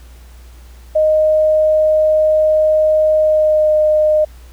sine tone with pitch glide, 620 to 613.2 Hz, D#5 to D#5, -6 to -25 cents, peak -9 dBFS, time 0.95-4.25 s, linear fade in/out 10 ms, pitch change -19 cents, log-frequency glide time 3.18-3.75 s, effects added 60 Hz sine -36 dBFS peak until 4.52 s + pink hiss -48 dBFS RMS until 4.52 s

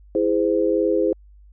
sine chord, E augmented, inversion none, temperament just, 329.6 / 412 / 515 Hz, E4 / G#4 / B#4, 0 / -14 / -28 cents, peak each -21 dBFS, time 0.15-1.13 s, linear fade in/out 2 ms, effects added 50 Hz sine -45 dBFS peak until 1.52 s

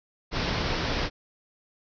pink low-pass noise, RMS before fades -28 dBFS, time 0.31-1.1 s, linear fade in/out 50 ms, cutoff 5600 Hz, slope 96 dB/octave, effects none

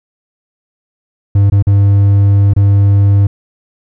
triangle tone with dropouts, 100 Hz, G2, 35 cents sharp, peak -3 dBFS, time 1.35-3.27 s, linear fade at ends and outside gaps 5 ms, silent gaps 1.5-1.521 / 1.625-1.669 / 2.536-2.563 s, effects none

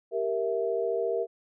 sine chord, E diminished, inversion first, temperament equal, 392 / 466.2 / 659.3 Hz, G4 / Bb4 / E5, 0 / 0 / 0 cents, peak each -31 / -28 / -32 dBFS, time 0.11-1.27 s, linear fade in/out 50 ms, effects none

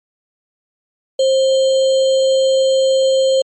sine tone with sample-and-hold, 530 Hz, C5, 22 cents sharp, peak -10 dBFS, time 1.19-3.42 s, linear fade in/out 5 ms, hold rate 3675 Hz, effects low-pass 9000 Hz 12 dB/octave + MP3 32 kbps

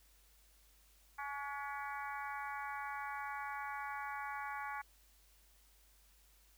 harmonic tone with a mistuned harmonic, 281.9 Hz, C#4, 29 cents sharp, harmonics 3 / 4 / 5 / 6 / 7 / 8, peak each -44 / -46 / -48 / -50 / -51 / -52 dBFS, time 1.18-4.82 s, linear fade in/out 10 ms, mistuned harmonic 5, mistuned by +38 cents, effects added 50 Hz sine -67 dBFS peak until 6.57 s + white hiss -69 dBFS RMS until 6.57 s

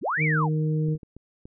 sine linear two-way sweep, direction up then down, 99.2 to 2387 to 637 Hz, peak -23 dBFS, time 0.01-0.49 s, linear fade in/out 50 ms, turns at 0.23 s
harmonic tone, 155.1 Hz, D#3, 5 cents flat, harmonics 1 / 2 / 3, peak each -22 / -33 / -33 dBFS, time 0.17-0.98 s, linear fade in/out 50 ms
clicks, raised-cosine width 3 ms, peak -30 dBFS, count 5, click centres 0.886 / 0.953 / 1.032 / 1.166 / 1.455 s
effects none

